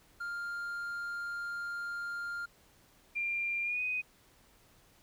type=tone; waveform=triangle; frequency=1400 Hz; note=F6; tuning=4 cents sharp; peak=-34 dBFS; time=0.2-2.46 s; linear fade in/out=10 ms
type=tone with pitch glide; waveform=sine; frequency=2387 to 2497 Hz; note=D7 to D#7; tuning=+28 to +6 cents; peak=-31 dBFS; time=3.15-4.02 s; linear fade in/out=20 ms; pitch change=+78 cents; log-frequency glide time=3.63-3.82 s
effects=pink hiss -64 dBFS RMS until 5.02 s